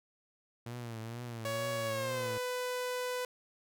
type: tone with vibrato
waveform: sawtooth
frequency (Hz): 116.54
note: A#2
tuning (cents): 0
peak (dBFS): -36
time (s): 0.66-2.38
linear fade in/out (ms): 5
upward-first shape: triangle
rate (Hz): 2.2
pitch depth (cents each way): 93
type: tone with pitch glide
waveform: sawtooth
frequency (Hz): 560 to 498.9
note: C#5 to B4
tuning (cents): +18 to +17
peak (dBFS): -30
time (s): 1.45-3.25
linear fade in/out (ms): 2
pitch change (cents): -201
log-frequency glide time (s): 1.87-2.3
effects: none